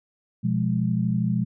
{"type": "chord", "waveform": "sine", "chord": "F diminished", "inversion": "second", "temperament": "equal with one note detuned", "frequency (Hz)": [122.97, 174.61, 207.7], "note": ["Cb3", "F3", "Ab3"], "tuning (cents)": [-7, 0, 0], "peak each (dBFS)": -25, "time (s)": [0.43, 1.45], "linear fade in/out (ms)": 20, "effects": []}